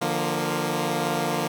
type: chord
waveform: 10% pulse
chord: Bb major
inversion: first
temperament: equal with one note detuned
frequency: 149.14 / 174.61 / 233.1 Hz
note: D3 / F3 / Bb3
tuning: +27 / 0 / 0 cents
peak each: -20 dBFS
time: 0.01-1.48 s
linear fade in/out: 10 ms
effects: none